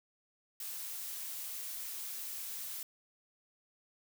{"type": "noise", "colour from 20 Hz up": "blue", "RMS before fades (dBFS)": -42, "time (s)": [0.6, 2.83], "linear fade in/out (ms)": 2, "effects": []}